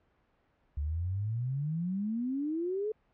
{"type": "exponential sweep", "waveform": "sine", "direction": "up", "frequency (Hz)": [69.8, 440.9], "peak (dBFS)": -30, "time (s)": [0.77, 2.92], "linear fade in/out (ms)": 5, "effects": ["pink hiss -71 dBFS RMS until 3.13 s", "low-pass 2000 Hz 12 dB/octave"]}